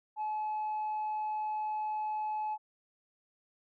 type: tone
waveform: sine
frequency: 856 Hz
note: A5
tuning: 48 cents flat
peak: -30 dBFS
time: 0.16-2.58 s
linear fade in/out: 50 ms
effects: tanh soft clip ceiling -30 dBFS